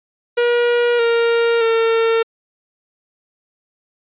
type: tone with pitch steps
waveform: 45% pulse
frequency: 479 / 465.8 / 454.3 Hz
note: A#4 / A#4 / A#4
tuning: +47 / -1 / -45 cents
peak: -13 dBFS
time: 0.37-2.23 s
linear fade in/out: 10 ms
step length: 620 ms
effects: resampled to 8000 Hz